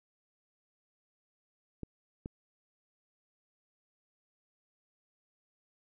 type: clicks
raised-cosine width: 3 ms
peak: -26 dBFS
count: 2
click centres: 1.833 / 2.259 s
effects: none